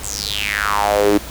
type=tone with high-pass filter sweep; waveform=sawtooth; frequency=102.9 Hz; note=G#2; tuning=16 cents flat; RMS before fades=-18 dBFS; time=0.03-1.18 s; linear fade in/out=10 ms; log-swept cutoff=8100 to 300 Hz; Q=5.4; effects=added 60 Hz sine -33 dBFS peak until 1.3 s + pink hiss -33 dBFS RMS until 1.3 s